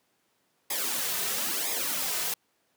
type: noise with flanger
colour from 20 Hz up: white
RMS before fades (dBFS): -30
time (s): 0.7-2.34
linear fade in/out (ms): 5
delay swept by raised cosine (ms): 0.68 to 3.68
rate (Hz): 1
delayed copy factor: -0.8
effects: pink hiss -71 dBFS RMS until 2.76 s + high-pass 200 Hz 12 dB/octave